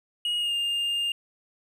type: tone with pitch glide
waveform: triangle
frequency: 2884 to 2812 Hz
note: F#7 to F7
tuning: -45 to +11 cents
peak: -23 dBFS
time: 0.25-1.12 s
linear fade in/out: 2 ms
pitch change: -44 cents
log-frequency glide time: 0.38-0.54 s
effects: none